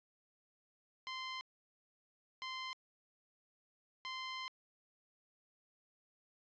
15% pulse tone bursts at uneven times, 1039 Hz, C6, 12 cents flat, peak -35 dBFS, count 3, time 1.07-1.41 / 2.42-2.73 / 4.05-4.48 s, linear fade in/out 0 ms, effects resampled to 16000 Hz

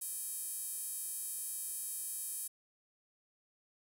square tone with high-pass filter, 347.8 Hz, F4, 7 cents flat, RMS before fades -41 dBFS, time 0.01-2.48 s, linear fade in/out 10 ms, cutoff 10000 Hz, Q 3.2, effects none

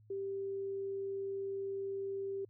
sine tone, 392 Hz, G4, in tune, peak -36 dBFS, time 0.1-2.45 s, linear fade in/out 5 ms, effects added 107 Hz sine -60 dBFS peak until 2.49 s

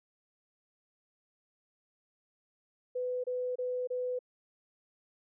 sine tone bursts, 500 Hz, B4, 21 cents sharp, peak -31 dBFS, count 4, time 2.95-4.191 s, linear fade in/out 10 ms, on 290 ms, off 27 ms, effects none

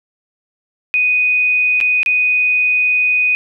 sine tone with dropouts, 2489 Hz, D#7, in tune, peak -11 dBFS, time 0.94-3.35 s, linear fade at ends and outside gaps 0 ms, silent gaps 1.803-1.811 / 2.031-2.061 s, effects none

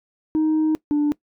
sine tone pair in turn, 312.1 / 294.6 Hz, D#4 / D4, +5 / +6 cents, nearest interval minor second, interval 99 cents, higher first, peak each -14 / -14 dBFS, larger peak neither, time 0.35-0.75 / 0.91-1.12 s, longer first, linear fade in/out 0 ms, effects noise-tail reverb RT60 0.1 s tail -22 dB re dry + tanh soft clip ceiling -15 dBFS

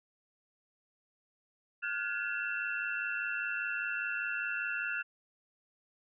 sine tone cluster, 1414 / 1519 / 1692 / 2691 Hz, F6 / F#6 / G#6 / E7, +21 / +45 / +32 / +35 cents, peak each -36 / -40 / -40 / -38 dBFS, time 1.82-5.03 s, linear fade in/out 20 ms, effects none

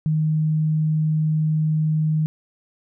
sine tone, 155.56 Hz, D#3, in tune, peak -17 dBFS, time 0.06-2.26 s, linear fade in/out 0 ms, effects none

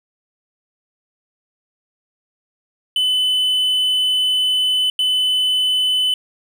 triangle tone bursts at uneven times, 3015 Hz, F#7, 32 cents sharp, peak -13 dBFS, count 2, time 2.96-4.9 / 4.99-6.14 s, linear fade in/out 2 ms, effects none

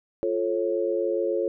sine chord, F augmented, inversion none, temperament just, 349.2 / 436.5 / 545.7 Hz, F4 / A4 / C#5, 0 / -14 / -27 cents, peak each -27 dBFS, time 0.23-1.48 s, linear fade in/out 0 ms, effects none

